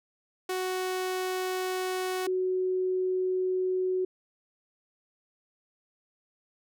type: tone pair in turn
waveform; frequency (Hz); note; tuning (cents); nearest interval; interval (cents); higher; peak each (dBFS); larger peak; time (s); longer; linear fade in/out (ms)
sawtooth / sine; 370.6 / 370.6; F#4 / F#4; +3 / +3; unison; 0; neither; -25; neither; 0.49-2.27 / 2.27-4.05; neither; 5
effects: none